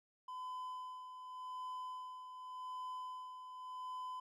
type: tone with tremolo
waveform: triangle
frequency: 1012 Hz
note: B5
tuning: 42 cents sharp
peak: -40 dBFS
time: 0.28-4.2 s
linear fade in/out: 5 ms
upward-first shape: sine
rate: 0.87 Hz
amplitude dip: 55%
effects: none